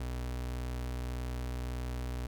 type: tone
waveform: 35% pulse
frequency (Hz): 61.74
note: B1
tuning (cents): 0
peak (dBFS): -33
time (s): 0-2.27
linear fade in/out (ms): 5
effects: none